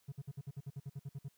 triangle tone bursts, 138.59 Hz, C#3, in tune, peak -37 dBFS, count 13, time 0.08-1.286 s, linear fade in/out 10 ms, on 42 ms, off 55 ms, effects tanh soft clip ceiling -33 dBFS + white hiss -73 dBFS RMS until 1.37 s

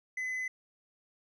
triangle tone, 2022 Hz, B6, 40 cents sharp, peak -31 dBFS, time 0.17-0.48 s, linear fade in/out 5 ms, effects resampled to 22050 Hz

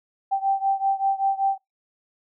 sine beating tone pair, 780 / 785.2 Hz, G5 / G5, -9 / +3 cents, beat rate 5.2 Hz, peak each -22 / -24 dBFS, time 0.31-1.58 s, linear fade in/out 20 ms, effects noise-tail reverb RT60 0.2 s tail -26 dB re dry

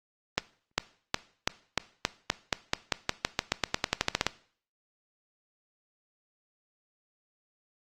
accelerating click train, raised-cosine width 0.2 ms, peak -6 dBFS, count 23, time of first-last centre 0.38-4.266 s, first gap 400 ms, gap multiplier 0.91, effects noise-tail reverb RT60 0.5 s tail -18 dB re dry + Opus 24 kbps

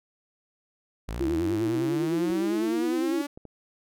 sawtooth linear sweep, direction up, 50.6 to 289.1 Hz, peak -27 dBFS, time 1.08-3.27 s, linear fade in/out 10 ms
sine tone with vibrato, 331.6 Hz, E4, 10 cents sharp, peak -24 dBFS, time 1.2-3.22 s, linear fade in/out 10 ms, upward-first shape triangle, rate 9.9 Hz, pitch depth 100 cents each way
clicks, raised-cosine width 2 ms, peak -30 dBFS, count 3, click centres 2.302 / 3.375 / 3.453 s
effects none

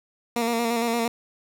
15% pulse tone with vibrato, 233.1 Hz, A#3, in tune, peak -16 dBFS, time 0.36-1.08 s, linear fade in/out 2 ms, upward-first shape square, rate 8.7 Hz, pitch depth 30 cents each way, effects none

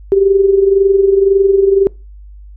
sine tone with amplitude modulation, 392 Hz, G4, in tune, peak -4 dBFS, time 0.12-1.87 s, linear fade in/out 0 ms, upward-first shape sine, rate 21.9 Hz, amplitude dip 65%, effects noise-tail reverb RT60 0.3 s tail -26 dB re dry + added 50 Hz sine -32 dBFS peak until 2.56 s

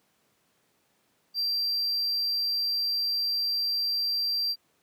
triangle tone, 4715 Hz, D8, 6 cents sharp, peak -24 dBFS, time 1.34-4.56 s, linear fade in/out 50 ms, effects pink hiss -69 dBFS RMS until 4.82 s + high-pass 150 Hz 12 dB/octave

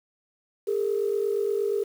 sine tone pair together, 405.5 / 454 Hz, G#4 / A#4, -41 / -46 cents, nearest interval major second, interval 195 cents, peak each -24 / -27 dBFS, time 0.67-1.84 s, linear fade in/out 10 ms, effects tanh soft clip ceiling -15 dBFS + 8-bit

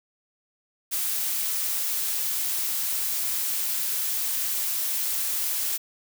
blue noise, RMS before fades -27 dBFS, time 0.91-5.78 s, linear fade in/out 20 ms, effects none

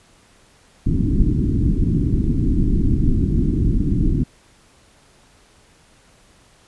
pink low-pass noise, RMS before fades -17 dBFS, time 0.86-4.24 s, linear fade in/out 10 ms, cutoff 330 Hz, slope 48 dB/octave, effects pink hiss -53 dBFS RMS until 6.67 s + resampled to 24000 Hz

